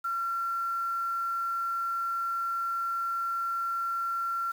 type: tone with quantisation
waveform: sine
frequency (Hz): 1365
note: F6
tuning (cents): -40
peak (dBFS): -28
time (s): 0.04-4.52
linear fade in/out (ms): 10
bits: 8
effects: none